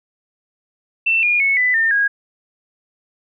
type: tone with pitch steps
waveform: sine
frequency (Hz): 2680 / 2429 / 2202 / 1996.2 / 1809.5 / 1640.2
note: E7 / D#7 / C#7 / B6 / A6 / G#6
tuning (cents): +28 / -42 / -12 / +18 / +48 / -22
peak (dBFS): -13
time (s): 1.06-2.08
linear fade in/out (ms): 10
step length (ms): 170
effects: none